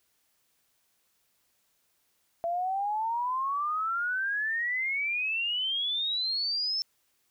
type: exponential sweep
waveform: sine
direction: up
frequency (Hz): 670 to 5360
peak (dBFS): -27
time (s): 2.44-6.82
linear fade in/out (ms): 0
effects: white hiss -72 dBFS RMS until 7.3 s